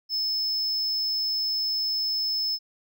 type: tone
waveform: triangle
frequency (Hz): 5230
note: E8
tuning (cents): -15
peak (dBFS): -23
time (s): 0.09-2.59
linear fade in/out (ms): 50
effects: none